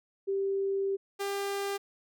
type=tone pair in turn; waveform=sine / sawtooth; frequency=391.8 / 398.6 Hz; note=G4 / G4; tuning=-1 / +29 cents; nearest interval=unison; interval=30 cents; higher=second; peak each=-27 dBFS; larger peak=neither; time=0.27-0.97 / 1.19-1.78 s; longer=first; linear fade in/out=20 ms; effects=none